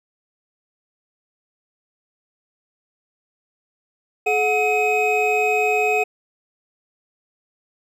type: tone cluster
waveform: triangle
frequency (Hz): 427.5 / 731 / 2529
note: A4 / F#5 / D#7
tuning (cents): -50 / -21 / +28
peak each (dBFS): -19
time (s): 4.26-6.04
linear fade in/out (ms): 10
effects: none